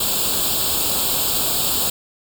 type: noise with comb filter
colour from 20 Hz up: white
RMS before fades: -20 dBFS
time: 0-1.9 s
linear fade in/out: 5 ms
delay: 0.25 ms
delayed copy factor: +0.85
effects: none